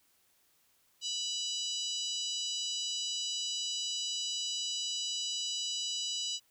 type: harmonic tone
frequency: 984 Hz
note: B5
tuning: 7 cents flat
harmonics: 3 / 4 / 5 / 6 / 7 / 8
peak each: -37 / -39 / -41 / -43 / -44 / -45 dBFS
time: 1.01-6.4 s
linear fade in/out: 50 ms
effects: white hiss -70 dBFS RMS until 6.5 s